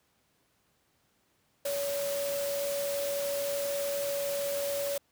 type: tone in noise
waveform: sine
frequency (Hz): 565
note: C#5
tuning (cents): +33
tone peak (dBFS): -30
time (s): 1.65-4.98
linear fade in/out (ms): 5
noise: white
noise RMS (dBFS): -38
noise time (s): 1.65-4.98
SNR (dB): +5
effects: pink hiss -71 dBFS RMS until 5.11 s + high-pass 80 Hz 12 dB/octave